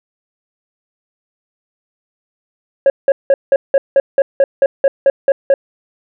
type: tone bursts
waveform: sine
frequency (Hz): 549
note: C#5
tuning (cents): -17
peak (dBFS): -3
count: 13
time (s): 2.86-5.54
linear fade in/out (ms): 2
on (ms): 40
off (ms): 180
effects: tanh soft clip ceiling -5 dBFS